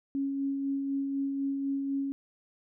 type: tone with tremolo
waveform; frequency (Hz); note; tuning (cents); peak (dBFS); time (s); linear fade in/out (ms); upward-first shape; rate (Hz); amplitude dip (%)
sine; 275.6; C#4; -10; -27; 0.15-2.12; 0; sine; 4; 30
effects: none